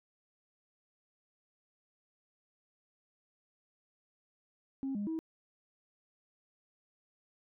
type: tone with pitch steps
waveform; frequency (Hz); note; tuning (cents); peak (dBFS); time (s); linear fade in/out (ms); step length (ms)
sine; 270 / 204.8 / 321.9; C#4 / G#3 / E4; -45 / -24 / -41; -32; 4.83-5.19; 0; 120
effects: tanh soft clip ceiling -30 dBFS